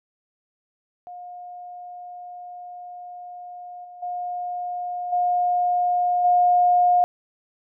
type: tone with level steps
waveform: sine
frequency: 714 Hz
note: F5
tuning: 38 cents sharp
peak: -35 / -39 / -26 / -18 / -14 dBFS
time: 1.07-7.04 s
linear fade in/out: 0 ms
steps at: 3.84 / 4.02 / 5.12 / 6.24 s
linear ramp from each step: 10 ms
effects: none